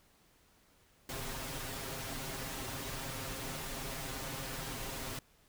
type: noise with comb filter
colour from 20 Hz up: pink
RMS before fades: -41 dBFS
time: 1.09-5.19 s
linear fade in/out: 2 ms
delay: 7.5 ms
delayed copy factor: +0.8
effects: pink hiss -67 dBFS RMS until 5.48 s